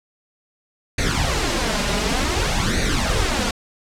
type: noise with flanger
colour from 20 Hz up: pink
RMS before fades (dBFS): -20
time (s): 0.98-3.51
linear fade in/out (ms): 5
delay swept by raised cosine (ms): 0.47 to 4.97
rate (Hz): 0.55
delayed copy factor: +0.7
effects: low-pass 7000 Hz 12 dB/octave